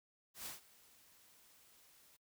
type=noise with ADSR envelope; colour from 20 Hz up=white; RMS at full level=-45 dBFS; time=0.34-2.17 s; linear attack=120 ms; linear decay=140 ms; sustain=-21 dB; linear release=13 ms; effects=noise-tail reverb RT60 0.1 s tail -25 dB re dry